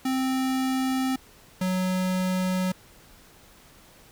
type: tone pair in turn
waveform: square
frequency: 261.6 / 184.98 Hz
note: C4 / F#3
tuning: 0 / 0 cents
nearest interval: tritone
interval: 600 cents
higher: first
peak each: -24 dBFS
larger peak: neither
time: 0.05-1.16 / 1.61-2.72 s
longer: neither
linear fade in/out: 5 ms
effects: pink hiss -53 dBFS RMS until 4.11 s